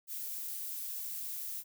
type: noise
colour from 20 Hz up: violet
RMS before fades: -40 dBFS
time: 0.07-1.64 s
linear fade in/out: 50 ms
effects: none